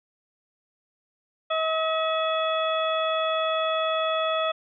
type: harmonic tone with a mistuned harmonic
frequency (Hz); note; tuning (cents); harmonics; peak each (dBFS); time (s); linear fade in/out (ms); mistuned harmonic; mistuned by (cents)
640; D#5; +49; 1 / 2 / 3 / 4 / 5; -25 / -27 / -38 / -35 / -32; 1.5-4.52; 10; 5; +97
effects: none